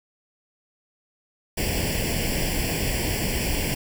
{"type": "noise with comb filter", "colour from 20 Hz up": "pink", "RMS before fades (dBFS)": -25, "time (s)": [1.57, 3.75], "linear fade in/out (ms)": 10, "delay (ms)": 0.39, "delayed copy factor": 0.9, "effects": []}